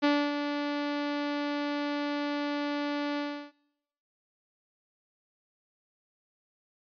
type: tone with ADSR envelope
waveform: sawtooth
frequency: 290.3 Hz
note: D4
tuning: 20 cents flat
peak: -17 dBFS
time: 0.02-3.52 s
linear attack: 23 ms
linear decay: 270 ms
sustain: -8 dB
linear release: 340 ms
effects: noise-tail reverb RT60 0.9 s tail -24 dB re dry + resampled to 11025 Hz